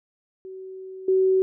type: tone with level steps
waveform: sine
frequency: 377.9 Hz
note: F#4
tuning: 37 cents sharp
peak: -35 / -16 dBFS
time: 0.45-1.42 s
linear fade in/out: 0 ms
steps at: 1.08 s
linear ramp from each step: 5 ms
effects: none